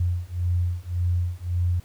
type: beating tone pair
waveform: sine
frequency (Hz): 87.31 / 89.11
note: F2 / F2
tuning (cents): 0 / +35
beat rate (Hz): 1.8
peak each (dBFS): -25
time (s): 0-1.8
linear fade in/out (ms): 5
effects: pink hiss -55 dBFS RMS until 1.84 s